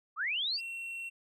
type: linear sweep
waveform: sine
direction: up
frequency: 1108.7 to 4978 Hz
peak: -30 dBFS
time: 0.16-0.61 s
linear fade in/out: 50 ms
type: tone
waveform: triangle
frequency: 2722 Hz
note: F7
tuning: 45 cents flat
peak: -36 dBFS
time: 0.57-1.1 s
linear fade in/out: 20 ms
effects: none